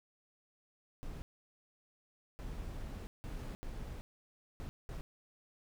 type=noise bursts at uneven times; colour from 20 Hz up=brown; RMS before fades=-43 dBFS; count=6; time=1.03-1.22 / 2.39-3.07 / 3.24-3.55 / 3.63-4.01 / 4.6-4.69 / 4.89-5.01 s; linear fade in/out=0 ms; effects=none